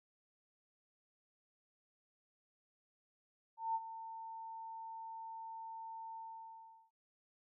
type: tone with ADSR envelope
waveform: sine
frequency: 900 Hz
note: A5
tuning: 39 cents sharp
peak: -32 dBFS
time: 3.57-6.91 s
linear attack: 180 ms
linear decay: 40 ms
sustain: -13 dB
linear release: 750 ms
effects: none